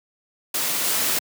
white noise with level steps, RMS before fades -24 / -22 dBFS, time 0.54-1.19 s, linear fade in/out 5 ms, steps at 0.83 s, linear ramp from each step 20 ms, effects high-pass 150 Hz 12 dB/octave

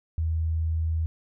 sine tone, 80.7 Hz, E2, 36 cents flat, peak -23 dBFS, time 0.18-1.06 s, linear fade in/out 0 ms, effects none

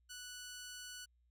10% pulse tone, 1480 Hz, F#6, in tune, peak -39 dBFS, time 0.09-1.06 s, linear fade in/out 20 ms, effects added 60 Hz sine -70 dBFS peak until 1.3 s

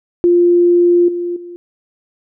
sine tone with level steps, 349.2 Hz, F4, in tune, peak -7 / -17 / -28 dBFS, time 0.24-1.56 s, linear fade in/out 0 ms, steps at 1.08 / 1.36 s, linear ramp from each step 5 ms, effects none

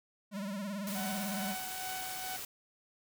square tone with vibrato, 199.8 Hz, G3, 33 cents sharp, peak -37 dBFS, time 0.31-1.56 s, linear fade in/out 50 ms, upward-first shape sine, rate 18 Hz, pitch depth 100 cents each way
white noise, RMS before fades -42 dBFS, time 0.87-2.45 s, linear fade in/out 2 ms
sawtooth tone with tremolo, 749 Hz, F#5, 21 cents sharp, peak -35 dBFS, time 0.95-2.37 s, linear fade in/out 10 ms, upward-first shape sine, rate 2.3 Hz, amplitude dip 40%
effects none

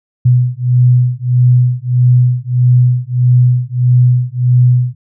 sine beating tone pair, 123.47 / 125.07 Hz, B2 / B2, 0 / +22 cents, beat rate 1.6 Hz, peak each -10 dBFS, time 0.25-4.95 s, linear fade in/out 10 ms, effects none

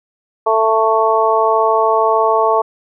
harmonic tone, 221.7 Hz, A3, 13 cents sharp, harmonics 2 / 3 / 4 / 5, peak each -16 / -16 / -16 / -16 dBFS, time 0.46-2.62 s, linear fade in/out 10 ms, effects none

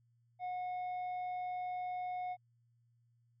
sine tone with tanh clipping, 727 Hz, F#5, 31 cents flat, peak -38 dBFS, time 0.39-2.37 s, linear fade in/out 50 ms, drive 5 dB, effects added 118 Hz sine -69 dBFS peak until 3.4 s

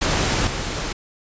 pink noise with level steps, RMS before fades -20 / -26 dBFS, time 0.01-0.93 s, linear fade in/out 10 ms, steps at 0.47 s, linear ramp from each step 2 ms, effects resampled to 16000 Hz

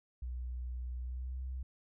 sine tone with pitch glide, 61.7 to 64.43 Hz, B1 to C2, -1 to -26 cents, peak -37 dBFS, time 0.22-1.63 s, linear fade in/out 5 ms, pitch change +75 cents, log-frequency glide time 0.99-1.42 s, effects none

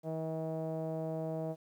sawtooth tone with low-pass filter, 160 Hz, D#3, 49 cents sharp, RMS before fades -37 dBFS, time 0.03-1.56 s, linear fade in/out 50 ms, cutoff 630 Hz, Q 4.1, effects 11-bit

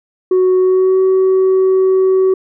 sine tone with pitch glide, 370 to 377.8 Hz, F#4 to F#4, 0 to +36 cents, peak -6 dBFS, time 0.31-2.34 s, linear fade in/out 5 ms, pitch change +36 cents, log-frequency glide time 0.58-1 s, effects tanh soft clip ceiling -7 dBFS

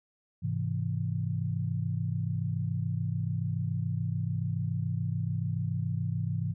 sine chord, Ab augmented, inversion none, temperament equal, 103.83 / 130.81 / 164.81 Hz, Ab2 / C3 / E3, 0 / 0 / 0 cents, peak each -32 / -33 / -33 dBFS, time 0.42-6.54 s, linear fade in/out 20 ms, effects none

